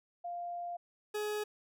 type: tone pair in turn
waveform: sine / 40% pulse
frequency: 698 / 420.8 Hz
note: F5 / G#4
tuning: -1 / +23 cents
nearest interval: major sixth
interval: 876 cents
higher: first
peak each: -37 / -33 dBFS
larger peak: second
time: 0.24-0.77 / 1.14-1.44 s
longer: first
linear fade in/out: 10 ms
effects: none